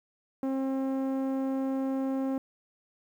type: tone with low-pass filter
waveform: sawtooth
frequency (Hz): 267.1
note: C4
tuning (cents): +36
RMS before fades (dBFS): -30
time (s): 0.43-2.38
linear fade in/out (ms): 2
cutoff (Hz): 700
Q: 0.6
effects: 10-bit